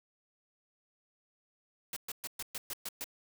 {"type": "noise bursts", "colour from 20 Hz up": "white", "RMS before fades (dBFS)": -39, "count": 8, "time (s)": [1.93, 3.042], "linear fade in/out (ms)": 2, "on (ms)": 34, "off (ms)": 120, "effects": []}